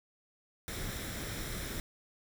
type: noise with comb filter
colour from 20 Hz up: pink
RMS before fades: -39 dBFS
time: 0.68-1.8 s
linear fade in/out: 0 ms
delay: 0.54 ms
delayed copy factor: +0.5
effects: none